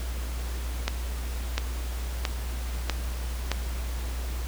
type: accelerating click train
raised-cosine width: 0.2 ms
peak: -8 dBFS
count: 5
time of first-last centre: 0.88-3.516 s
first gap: 700 ms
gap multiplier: 0.96
effects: added 60 Hz sine -29 dBFS peak until 4.47 s + pink hiss -41 dBFS RMS until 4.47 s